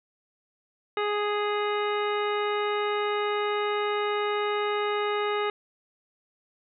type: harmonic tone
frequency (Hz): 415.3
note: G#4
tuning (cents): 0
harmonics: 1 / 2 / 3 / 4 / 5 / 6 / 7 / 9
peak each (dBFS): -27 / -33 / -31 / -39 / -36 / -43 / -40 / -42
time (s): 0.97-5.5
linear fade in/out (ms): 2
effects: none